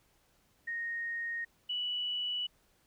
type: tone pair in turn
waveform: sine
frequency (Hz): 1860 / 2953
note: A#6 / F#7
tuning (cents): -4 / -4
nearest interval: minor sixth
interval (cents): 800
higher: second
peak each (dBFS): -34 / -32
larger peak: second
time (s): 0.67-1.45 / 1.69-2.47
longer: neither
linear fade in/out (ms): 10
effects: pink hiss -70 dBFS RMS until 2.86 s